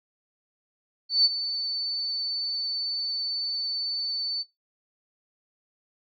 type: tone with ADSR envelope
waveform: sine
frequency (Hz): 4509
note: C#8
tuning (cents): +29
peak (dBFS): -14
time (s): 1.09-4.44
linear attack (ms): 160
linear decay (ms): 33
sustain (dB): -12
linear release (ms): 30
effects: noise-tail reverb RT60 0.2 s tail -22 dB re dry